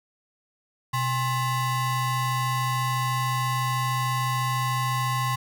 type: ring-modulated tone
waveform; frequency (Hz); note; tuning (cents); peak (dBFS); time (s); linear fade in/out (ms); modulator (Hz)
square; 466.9; A#4; +3; -21; 0.93-5.36; 10; 593
effects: none